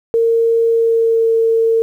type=tone with pitch glide; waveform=sine; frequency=458.8 to 453.5 Hz; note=A#4 to A#4; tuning=-28 to -48 cents; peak=-10 dBFS; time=0.14-1.82 s; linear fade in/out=0 ms; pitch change=-20 cents; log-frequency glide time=0.7-1.3 s; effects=8-bit